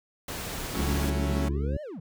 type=noise; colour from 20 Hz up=pink; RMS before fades=-35 dBFS; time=0.28-1.1 s; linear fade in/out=5 ms
type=chord; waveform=sawtooth; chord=F# minor seventh; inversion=none; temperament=equal; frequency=185 / 220 / 277.2 / 329.6 Hz; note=F#3 / A3 / C#4 / E4; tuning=0 / 0 / 0 / 0 cents; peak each=-30 / -33 / -31 / -36 dBFS; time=0.74-1.49 s; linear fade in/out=10 ms
type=harmonic tone; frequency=70.9 Hz; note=C#2; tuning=40 cents sharp; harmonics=1 / 2 / 3 / 4 / 5 / 6; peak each=-27 / -33 / -37 / -39 / -41 / -43 dBFS; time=0.79-1.77 s; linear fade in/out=0 ms
type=linear two-way sweep; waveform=triangle; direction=up then down; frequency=130 to 622.3 to 130 Hz; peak=-34 dBFS; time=1.29-2 s; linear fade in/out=5 ms; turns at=1.82 s
effects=none